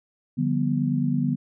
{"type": "chord", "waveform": "sine", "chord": "G dominant seventh", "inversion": "second", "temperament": "just", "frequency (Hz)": [147, 176.4, 196, 245], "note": ["D3", "F3", "G3", "B3"], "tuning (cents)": [2, 18, 0, -14], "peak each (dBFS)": [-25, -29, -30, -24], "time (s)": [0.37, 1.36], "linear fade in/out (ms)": 20, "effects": []}